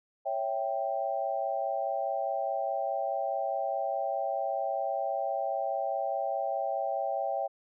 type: chord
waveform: sine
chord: C# diminished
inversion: none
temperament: equal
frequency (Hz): 554.4 / 659.3 / 784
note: C#5 / E5 / G5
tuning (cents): 0 / 0 / 0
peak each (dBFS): -34 / -33 / -32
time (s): 0.25-7.48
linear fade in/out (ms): 20
effects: none